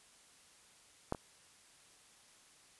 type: clicks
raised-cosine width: 1 ms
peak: -19 / -30 dBFS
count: 2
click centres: 1.124 / 1.148 s
effects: white hiss -63 dBFS RMS until 2.79 s + resampled to 24000 Hz